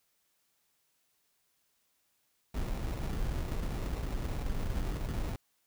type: noise with sample-and-hold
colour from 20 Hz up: brown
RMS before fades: -34 dBFS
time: 2.54-5.36 s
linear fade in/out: 2 ms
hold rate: 1575 Hz
effects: white hiss -75 dBFS RMS until 5.66 s